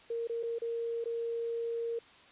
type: tone with dropouts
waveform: sine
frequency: 464.1 Hz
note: A#4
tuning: 8 cents flat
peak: -32 dBFS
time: 0.1-1.99 s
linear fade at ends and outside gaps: 5 ms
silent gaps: 0.273-0.295 / 0.429-0.433 / 0.586-0.618 / 1.042-1.056 s
effects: white hiss -57 dBFS RMS until 2.31 s + resampled to 8000 Hz